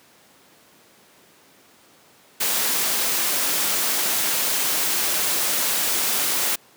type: noise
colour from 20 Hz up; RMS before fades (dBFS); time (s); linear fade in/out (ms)
white; -22; 2.4-6.56; 10
effects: pink hiss -53 dBFS RMS until 6.76 s + high-pass 200 Hz 12 dB/octave